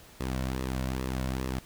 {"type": "tone with flanger", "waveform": "sawtooth", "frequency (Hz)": 64.7, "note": "C2", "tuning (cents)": -19, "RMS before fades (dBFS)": -32, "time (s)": [0.2, 1.59], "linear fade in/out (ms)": 5, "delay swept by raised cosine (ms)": [1.3, 2.5], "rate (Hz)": 2.4, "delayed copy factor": -0.55, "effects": ["pink hiss -53 dBFS RMS until 1.65 s"]}